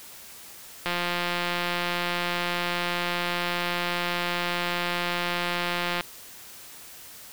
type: click train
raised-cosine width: 0.3 ms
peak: -11 dBFS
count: 902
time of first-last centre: 0.86-6.009 s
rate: 175 Hz
effects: white hiss -45 dBFS RMS until 7.32 s